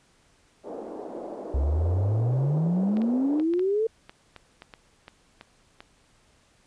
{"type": "band-pass noise", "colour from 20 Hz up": "white", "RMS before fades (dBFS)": -37, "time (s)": [0.63, 3.44], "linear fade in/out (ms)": 50, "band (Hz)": [260, 640], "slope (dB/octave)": 24}
{"type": "exponential sweep", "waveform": "sine", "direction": "up", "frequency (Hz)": [65.1, 456.3], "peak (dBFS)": -21, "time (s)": [1.54, 3.87], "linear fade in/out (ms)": 5}
{"type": "clicks", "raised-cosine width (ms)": 0.3, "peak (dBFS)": -26, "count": 12, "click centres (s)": [2.97, 3.018, 3.398, 3.537, 3.594, 4.095, 4.363, 4.621, 4.738, 5.081, 5.411, 5.805]}
{"effects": ["pink hiss -62 dBFS RMS until 6.66 s", "resampled to 22050 Hz"]}